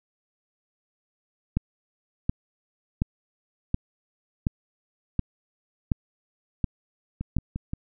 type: two click trains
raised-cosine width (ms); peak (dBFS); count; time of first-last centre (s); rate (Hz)
5; -18 / -10; 4 / 9; 7.21-7.734 / 1.57-7.367; 5.72 / 1.38
effects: none